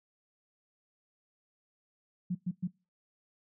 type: tone bursts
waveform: sine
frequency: 180 Hz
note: F#3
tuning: 47 cents flat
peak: -29 dBFS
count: 3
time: 2.3-2.676 s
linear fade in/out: 10 ms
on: 52 ms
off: 110 ms
effects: noise-tail reverb RT60 0.3 s tail -24 dB re dry